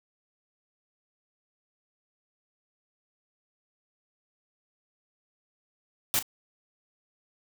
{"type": "noise with echo", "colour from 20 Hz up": "white", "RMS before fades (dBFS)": -25, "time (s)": [6.14, 6.19], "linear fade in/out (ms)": 0, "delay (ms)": 36, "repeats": 1, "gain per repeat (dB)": -13, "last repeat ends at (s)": 6.226, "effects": []}